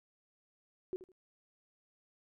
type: tone with echo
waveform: sine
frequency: 370 Hz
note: F#4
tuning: in tune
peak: -34 dBFS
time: 0.93-0.96 s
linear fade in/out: 0 ms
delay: 79 ms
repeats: 2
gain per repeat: -14 dB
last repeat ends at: 1.118 s
effects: none